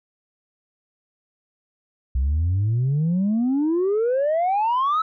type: exponential sweep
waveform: sine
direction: up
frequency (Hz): 61.8 to 1318.5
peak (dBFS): -16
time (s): 2.15-5.02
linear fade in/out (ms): 5
effects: tanh soft clip ceiling -16 dBFS